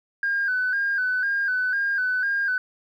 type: tone with vibrato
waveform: sine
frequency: 1557 Hz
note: G6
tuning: 12 cents flat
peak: -20 dBFS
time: 0.23-2.58 s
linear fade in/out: 2 ms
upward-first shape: square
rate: 2 Hz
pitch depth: 61 cents each way
effects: tanh soft clip ceiling -16 dBFS + 10-bit